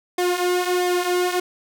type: tone with flanger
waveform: sawtooth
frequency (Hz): 358.5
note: F4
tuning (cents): +45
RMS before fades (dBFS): -21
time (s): 0.18-1.4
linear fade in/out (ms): 5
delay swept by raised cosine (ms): 0.71 to 4.01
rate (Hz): 1.5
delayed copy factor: -0.65
effects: none